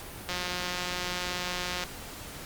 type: click train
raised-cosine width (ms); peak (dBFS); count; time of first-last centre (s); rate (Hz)
0.2; -15; 278; 0.29-1.837; 179
effects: pink hiss -42 dBFS RMS until 2.45 s + Opus 48 kbps